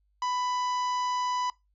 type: harmonic tone with a mistuned harmonic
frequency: 994 Hz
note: B5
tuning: 11 cents sharp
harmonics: 1 / 2 / 3 / 4 / 5 / 6 / 7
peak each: -27 / -43 / -43 / -48 / -44 / -47 / -52 dBFS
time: 0.22-1.5 s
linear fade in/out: 2 ms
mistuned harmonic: 7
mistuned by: -15 cents
effects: noise-tail reverb RT60 0.2 s tail -22 dB re dry + added 50 Hz sine -67 dBFS peak until 1.74 s